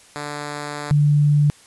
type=tone pair in turn; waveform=5% pulse / sine; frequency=146.83 / 146.83 Hz; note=D3 / D3; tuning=0 / 0 cents; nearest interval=unison; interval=0 cents; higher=neither; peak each=-16 / -12 dBFS; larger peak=second; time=0.16-0.91 / 0.91-1.5 s; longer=first; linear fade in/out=0 ms; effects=white hiss -49 dBFS RMS until 1.66 s + resampled to 24000 Hz